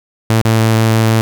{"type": "tone with dropouts", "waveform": "sawtooth", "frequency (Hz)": 111.7, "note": "A2", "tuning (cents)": 27, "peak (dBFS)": -5, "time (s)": [0.3, 1.21], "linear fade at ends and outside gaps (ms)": 0, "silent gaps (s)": [0.415, 0.451], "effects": []}